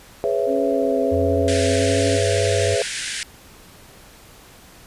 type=chord; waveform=sine; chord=C# minor seventh; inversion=second; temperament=just; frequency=415.8 / 498.9 / 554.4 / 665.2 Hz; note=G#4 / B4 / C#5 / E5; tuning=+2 / +17 / 0 / +16 cents; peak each=-23 / -23 / -24 / -24 dBFS; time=0.24-2.82 s; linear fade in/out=0 ms
type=tone with vibrato; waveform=sine; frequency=271.4 Hz; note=C#4; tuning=36 cents flat; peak=-23 dBFS; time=0.46-2.2 s; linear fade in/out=50 ms; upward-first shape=triangle; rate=1.4 Hz; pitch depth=34 cents each way
type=tone with pitch glide; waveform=triangle; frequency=87.7 to 96.19 Hz; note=F2 to G2; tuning=+8 to -32 cents; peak=-20 dBFS; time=1.11-2.76 s; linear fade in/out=20 ms; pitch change=+160 cents; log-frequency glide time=1.46-2.01 s
type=band-pass noise; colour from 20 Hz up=pink; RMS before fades=-28 dBFS; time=1.48-3.23 s; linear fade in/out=0 ms; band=1500 to 10000 Hz; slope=96 dB/octave
effects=pink hiss -46 dBFS RMS until 4.86 s + resampled to 32000 Hz